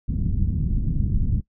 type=low-pass noise; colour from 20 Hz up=pink; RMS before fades=-22 dBFS; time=0.08-1.41 s; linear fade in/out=10 ms; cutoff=200 Hz; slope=24 dB/octave; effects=noise-tail reverb RT60 0.1 s tail -19 dB re dry